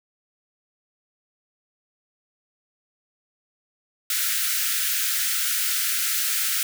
white high-pass noise, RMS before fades -24 dBFS, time 4.1-6.63 s, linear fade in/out 2 ms, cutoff 1300 Hz, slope 96 dB/octave, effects none

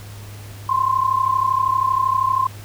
sine tone pair together, 1031.3 / 1064 Hz, C6 / C6, -25 / +29 cents, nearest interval minor second, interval 54 cents, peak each -19 / -18 dBFS, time 0.69-2.47 s, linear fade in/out 5 ms, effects added 102 Hz sine -34 dBFS peak until 2.64 s + pink hiss -42 dBFS RMS until 2.64 s

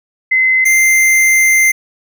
sine / square tone pair in turn, 2051 / 2086 Hz, C7 / C7, -35 / -6 cents, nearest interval unison, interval 29 cents, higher second, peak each -8 dBFS, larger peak neither, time 0.31-0.65 / 0.65-1.72 s, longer second, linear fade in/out 10 ms, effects none

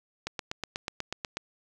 click train, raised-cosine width 0.2 ms, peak -15 dBFS, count 10, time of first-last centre 0.27-1.37 s, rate 8.18 Hz, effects none

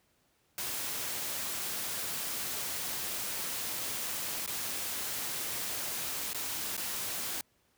white noise with dropouts, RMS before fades -36 dBFS, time 0.58-7.41 s, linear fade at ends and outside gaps 1 ms, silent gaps 4.462-4.476 / 6.332-6.346 / 6.767-6.777 s, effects pink hiss -71 dBFS RMS until 7.77 s + high-pass 60 Hz 12 dB/octave

